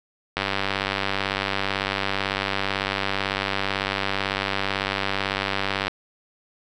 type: click train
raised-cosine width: 0.3 ms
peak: -7 dBFS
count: 541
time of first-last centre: 0.37-5.88 s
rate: 98 Hz
effects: none